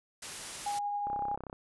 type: noise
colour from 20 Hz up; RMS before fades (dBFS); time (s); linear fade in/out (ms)
white; -41; 0.22-0.79; 5
type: tone with tremolo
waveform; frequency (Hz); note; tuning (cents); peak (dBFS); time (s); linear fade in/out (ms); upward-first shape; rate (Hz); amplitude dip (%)
sine; 819; G#5; -24; -30; 0.66-1.36; 5; triangle; 11; 25
type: click train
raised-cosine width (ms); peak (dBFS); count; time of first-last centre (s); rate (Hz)
1; -28; 16; 1.07-1.529; 32.7
effects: resampled to 24000 Hz